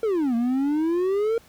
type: exponential two-way sweep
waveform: triangle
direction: down then up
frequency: 466.2 to 228.6 to 466.2 Hz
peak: -18 dBFS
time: 0.03-1.38 s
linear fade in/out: 2 ms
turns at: 0.35 s
effects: pink hiss -54 dBFS RMS until 1.48 s